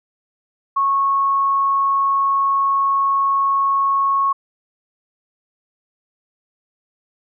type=tone; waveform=sine; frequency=1100 Hz; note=C#6; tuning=14 cents flat; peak=-14 dBFS; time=0.76-4.33 s; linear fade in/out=10 ms; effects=none